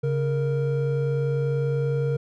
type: tone pair together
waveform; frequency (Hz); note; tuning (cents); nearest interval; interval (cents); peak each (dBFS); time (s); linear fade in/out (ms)
triangle; 138.59 / 466.2; C#3 / A#4; 0 / 0; octave + major sixth; 2100; -21 / -24; 0.03-2.17; 10
effects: none